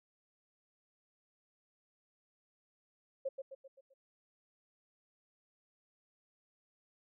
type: tone with echo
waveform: sine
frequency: 538 Hz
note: C5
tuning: 48 cents sharp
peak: -33 dBFS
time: 3.25-3.29 s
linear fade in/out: 10 ms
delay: 130 ms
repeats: 5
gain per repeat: -6 dB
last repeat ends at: 3.94 s
effects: none